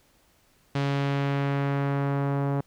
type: tone with low-pass filter sweep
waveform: sawtooth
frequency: 140 Hz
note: C#3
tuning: 18 cents sharp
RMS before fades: -26 dBFS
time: 0.75-2.61 s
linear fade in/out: 5 ms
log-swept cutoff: 4100 to 970 Hz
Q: 0.96
effects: pink hiss -63 dBFS RMS until 2.66 s